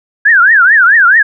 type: tone with vibrato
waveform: sine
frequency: 1600 Hz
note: G6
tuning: 35 cents sharp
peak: -3 dBFS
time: 0.25-1.23 s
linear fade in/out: 10 ms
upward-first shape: triangle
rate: 4.6 Hz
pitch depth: 300 cents each way
effects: none